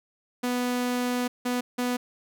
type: tone bursts at uneven times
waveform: sawtooth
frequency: 246.9 Hz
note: B3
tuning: in tune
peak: -21 dBFS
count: 3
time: 0.43-1.28 / 1.45-1.61 / 1.78-1.97 s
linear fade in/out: 10 ms
effects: none